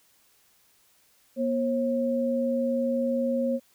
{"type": "tone pair together", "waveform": "sine", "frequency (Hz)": [240.2, 539.2], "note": ["B3", "C#5"], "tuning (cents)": [-48, -48], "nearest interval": "octave + major second", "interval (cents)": 1400, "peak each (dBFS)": -26, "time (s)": [1.36, 3.6], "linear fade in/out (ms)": 50, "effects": ["white hiss -63 dBFS RMS until 3.74 s"]}